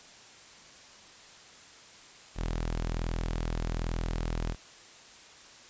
sawtooth tone, 41.2 Hz, E1, in tune, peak -26 dBFS, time 2.35-4.56 s, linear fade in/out 50 ms, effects white hiss -52 dBFS RMS until 5.69 s + resampled to 16000 Hz

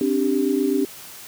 sine chord, C suspended second, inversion none, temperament equal with one note detuned, 265.6 / 293.7 / 392 Hz, C4 / D4 / G4, +26 / 0 / 0 cents, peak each -22 dBFS, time 0.01-0.85 s, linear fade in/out 2 ms, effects white hiss -40 dBFS RMS until 1.27 s + high-pass 60 Hz 12 dB/octave

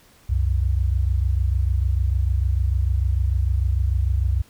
sine tone pair together, 65 / 91.7 Hz, C2 / F#2, -11 / -15 cents, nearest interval tritone, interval 596 cents, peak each -19 / -22 dBFS, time 0.29-4.42 s, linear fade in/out 10 ms, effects pink hiss -54 dBFS RMS until 4.49 s

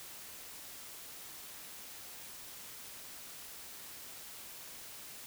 silence, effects white hiss -49 dBFS RMS until 5.26 s

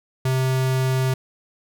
square tone, 130.6 Hz, C3, 3 cents flat, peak -19 dBFS, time 0.25-1.14 s, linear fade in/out 5 ms, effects none

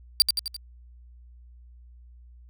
40% pulse tone with echo, 4699 Hz, D8, in tune, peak -12 dBFS, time 0.2-0.22 s, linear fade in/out 0 ms, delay 86 ms, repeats 4, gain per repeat -5 dB, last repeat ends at 0.564 s, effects added 60 Hz sine -47 dBFS peak until 2.49 s

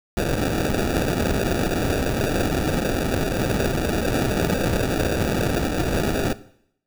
violet noise with sample-and-hold, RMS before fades -22 dBFS, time 0.17-6.33 s, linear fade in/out 0 ms, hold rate 1050 Hz, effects noise-tail reverb RT60 0.7 s tail -17 dB re dry

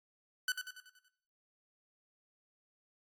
sawtooth tone with echo, 1500 Hz, F#6, 23 cents sharp, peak -27 dBFS, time 0.48-0.52 s, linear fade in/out 2 ms, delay 94 ms, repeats 6, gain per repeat -6 dB, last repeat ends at 1.084 s, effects noise-tail reverb RT60 0.8 s tail -20 dB re dry + AAC 48 kbps

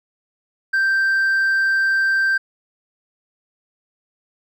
triangle tone with hard clipping, 1568 Hz, G6, in tune, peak -14 dBFS, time 0.73-2.38 s, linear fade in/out 10 ms, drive 1 dB, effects none

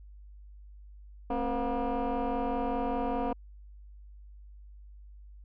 sine tone with frequency modulation, 222.5 Hz, A3, 20 cents sharp, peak -25 dBFS, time 1.3-3.33 s, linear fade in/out 5 ms, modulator 245 Hz, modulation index 3, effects tanh soft clip ceiling -27 dBFS + added 50 Hz sine -47 dBFS peak until 5.44 s

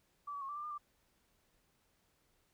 sine tone with pitch steps, 1158 / 1139 / 1086 / 1167 / 1186 / 1208 / 1177 Hz, D6 / C#6 / C#6 / D6 / D6 / D6 / D6, -25 / +47 / -36 / -11 / +17 / +48 / +3 cents, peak -40 dBFS, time 0.27-0.781 s, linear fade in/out 10 ms, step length 73 ms, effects pink hiss -75 dBFS RMS until 2.53 s

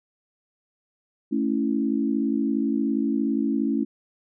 sine chord, A major, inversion none, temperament equal, 220 / 277.2 / 329.6 Hz, A3 / C#4 / E4, 0 / 0 / 0 cents, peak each -25 / -24 / -28 dBFS, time 1.31-3.85 s, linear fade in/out 20 ms, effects none

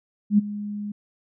sine tone with ADSR envelope, 206.8 Hz, G#3, 7 cents flat, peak -11 dBFS, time 0.3-0.92 s, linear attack 83 ms, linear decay 18 ms, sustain -17 dB, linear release 6 ms, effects none

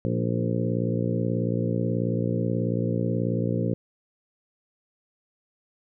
harmonic tone with a mistuned harmonic, 58.4 Hz, A#1, 4 cents sharp, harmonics 2 / 3 / 4 / 5 / 6 / 7 / 8 / 9, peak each -27 / -28 / -31 / -34 / -35 / -36 / -34 / -34 dBFS, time 0.05-3.74 s, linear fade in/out 0 ms, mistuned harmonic 5, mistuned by +24 cents, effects none

